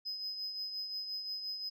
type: tone with tremolo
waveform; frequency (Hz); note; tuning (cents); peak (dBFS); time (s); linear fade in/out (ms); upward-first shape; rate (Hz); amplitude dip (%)
sine; 5050; D#8; +25; -33; 0.05-1.7; 20; triangle; 5.7; 60
effects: tanh soft clip ceiling -34 dBFS